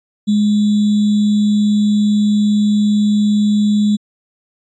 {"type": "tone with sample-and-hold", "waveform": "sine", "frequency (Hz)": 208.8, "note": "G#3", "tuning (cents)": 10, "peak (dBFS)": -10, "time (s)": [0.27, 3.97], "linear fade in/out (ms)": 20, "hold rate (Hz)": 3675, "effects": ["resampled to 16000 Hz"]}